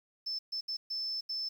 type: tone bursts at uneven times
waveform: sine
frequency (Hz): 5274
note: E8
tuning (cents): 0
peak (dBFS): -33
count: 5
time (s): 0.26-0.39 / 0.52-0.61 / 0.68-0.77 / 0.9-1.21 / 1.29-1.49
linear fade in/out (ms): 10
effects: 10-bit